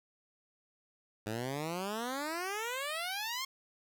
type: exponential sweep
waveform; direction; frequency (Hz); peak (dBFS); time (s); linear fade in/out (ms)
10% pulse; up; 103.83 to 1090; -27; 1.26-3.45; 5
effects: none